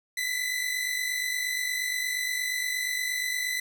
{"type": "tone pair together", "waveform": "sawtooth", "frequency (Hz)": [1975.5, 2024], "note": ["B6", "B6"], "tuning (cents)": [0, 42], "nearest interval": "unison", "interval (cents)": 42, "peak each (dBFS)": -27, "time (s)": [0.17, 3.6], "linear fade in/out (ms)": 5, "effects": []}